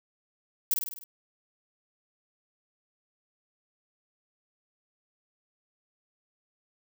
violet noise with echo, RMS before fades -24 dBFS, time 0.71-0.74 s, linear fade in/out 2 ms, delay 50 ms, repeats 6, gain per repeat -4 dB, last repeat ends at 1.04 s, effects none

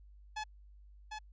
sawtooth tone with echo, 856 Hz, A5, 48 cents flat, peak -33 dBFS, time 0.36-0.44 s, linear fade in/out 10 ms, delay 750 ms, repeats 1, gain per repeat -4 dB, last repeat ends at 1.19 s, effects added 50 Hz sine -54 dBFS peak until 1.32 s + resampled to 16000 Hz

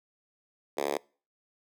5% pulse tone with high-pass filter, 71.3 Hz, C#2, 49 cents sharp, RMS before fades -31 dBFS, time 0.77-0.98 s, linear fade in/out 10 ms, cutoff 420 Hz, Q 1.8, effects noise-tail reverb RT60 0.4 s tail -25 dB re dry

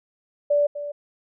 sine tone with echo, 582 Hz, D5, 16 cents flat, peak -16 dBFS, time 0.5-0.67 s, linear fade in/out 10 ms, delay 250 ms, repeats 1, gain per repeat -12 dB, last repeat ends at 0.92 s, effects none

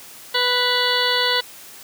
harmonic tone with a mistuned harmonic, 493.9 Hz, B4, in tune, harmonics 1 / 2 / 3 / 4 / 6 / 7 / 8 / 9, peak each -25 / -25 / -25 / -25 / -25 / -25 / -25 / -25 dBFS, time 0.34-1.41 s, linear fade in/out 10 ms, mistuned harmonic 6, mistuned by -16 cents, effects white hiss -41 dBFS RMS until 1.83 s + high-pass 100 Hz 12 dB/octave

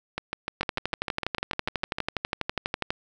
two click trains, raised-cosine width 0.3 ms, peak -13 / -10 dBFS, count 13 / 29, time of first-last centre 0.18-1.985 / 0.61-2.905 s, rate 6.65 / 12.2 Hz, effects none

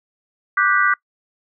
sine chord, G major seventh, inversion second, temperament just, 1176 / 1470 / 1568 / 1960 Hz, D6 / F#6 / G6 / B6, +2 / -12 / 0 / -14 cents, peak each -18 / -18 / -20 / -21 dBFS, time 0.57-0.94 s, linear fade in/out 5 ms, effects noise-tail reverb RT60 0.1 s tail -23 dB re dry

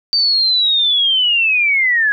sine linear sweep, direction down, 4632 to 1647 Hz, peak -11 dBFS, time 0.13-2.12 s, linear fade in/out 0 ms, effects none

